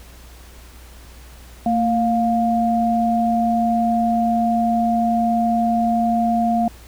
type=tone pair together; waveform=sine; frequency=227.6 / 704 Hz; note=A#3 / F5; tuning=-41 / +14 cents; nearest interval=octave + minor sixth; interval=1955 cents; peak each=-18 dBFS; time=1.66-6.68 s; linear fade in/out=2 ms; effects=added 60 Hz sine -41 dBFS peak until 6.87 s + pink hiss -46 dBFS RMS until 6.87 s